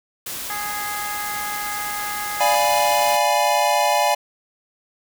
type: noise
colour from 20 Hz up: white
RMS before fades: -30 dBFS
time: 0.26-3.17 s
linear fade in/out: 5 ms
type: harmonic tone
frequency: 415.3 Hz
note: G#4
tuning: in tune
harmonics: 2 / 3 / 4 / 5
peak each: -30 / -32 / -33 / -34 dBFS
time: 0.5-2.55 s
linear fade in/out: 0 ms
type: chord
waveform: square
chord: D diminished seventh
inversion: none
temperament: equal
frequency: 587.3 / 698.5 / 830.6 / 987.8 Hz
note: D5 / F5 / Ab5 / Cb6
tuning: 0 / 0 / 0 / 0 cents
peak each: -23 / -23 / -20 / -25 dBFS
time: 2.4-4.15 s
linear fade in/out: 10 ms
effects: none